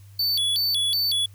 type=tone with vibrato; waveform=square; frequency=3920 Hz; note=B7; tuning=14 cents flat; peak=-21 dBFS; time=0.19-1.26 s; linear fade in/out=5 ms; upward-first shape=square; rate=2.7 Hz; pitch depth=250 cents each way; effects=added 99 Hz sine -44 dBFS peak until 1.34 s + white hiss -59 dBFS RMS until 1.34 s